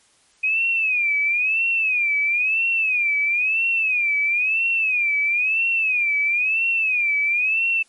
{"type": "tone with vibrato", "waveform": "sine", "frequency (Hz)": 2498, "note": "D#7", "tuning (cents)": 6, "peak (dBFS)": -17, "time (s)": [0.43, 7.83], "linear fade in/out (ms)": 10, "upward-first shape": "sine", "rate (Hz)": 1, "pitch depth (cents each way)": 150, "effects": ["white hiss -58 dBFS RMS until 7.88 s", "MP3 48 kbps"]}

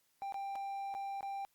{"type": "tone with dropouts", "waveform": "triangle", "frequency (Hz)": 790, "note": "G5", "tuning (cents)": 13, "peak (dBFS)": -36, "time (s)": [0.22, 1.45], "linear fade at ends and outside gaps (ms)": 0, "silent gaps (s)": [[0.323, 0.343], [0.554, 0.557], [0.941, 0.949], [1.208, 1.229]], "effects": ["white hiss -75 dBFS RMS until 1.54 s", "Opus 48 kbps"]}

